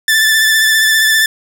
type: tone with vibrato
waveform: sawtooth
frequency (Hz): 1759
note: A6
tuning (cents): -1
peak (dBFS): -5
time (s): 0.08-1.26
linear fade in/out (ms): 2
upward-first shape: sine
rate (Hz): 15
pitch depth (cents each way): 26
effects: none